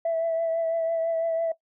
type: tone with vibrato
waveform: sine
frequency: 659.3 Hz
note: E5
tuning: in tune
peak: -21 dBFS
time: 0.05-1.52 s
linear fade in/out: 5 ms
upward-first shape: triangle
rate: 6 Hz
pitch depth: 26 cents each way
effects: noise-tail reverb RT60 0.1 s tail -18 dB re dry + tanh soft clip ceiling -19 dBFS